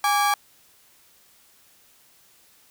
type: tone pair together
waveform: 35% pulse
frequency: 821 / 1161.1 Hz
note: G#5 / D6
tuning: -20 / -20 cents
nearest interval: tritone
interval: 600 cents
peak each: -19 / -21 dBFS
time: 0.04-0.34 s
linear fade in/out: 2 ms
effects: white hiss -57 dBFS RMS until 2.7 s